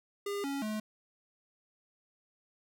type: tone with pitch steps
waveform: square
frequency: 404 / 278.1 / 214.6 Hz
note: G#4 / C#4 / A3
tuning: -48 / +6 / -43 cents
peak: -34 dBFS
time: 0.26-0.8 s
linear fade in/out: 5 ms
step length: 180 ms
effects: none